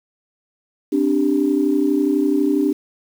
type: chord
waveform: sine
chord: C suspended second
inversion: none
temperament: equal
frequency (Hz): 261.6 / 293.7 / 392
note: C4 / D4 / G4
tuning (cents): 0 / 0 / 0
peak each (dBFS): -21 / -16 / -21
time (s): 0.92-2.73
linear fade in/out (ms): 10
effects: tanh soft clip ceiling -5 dBFS + 7-bit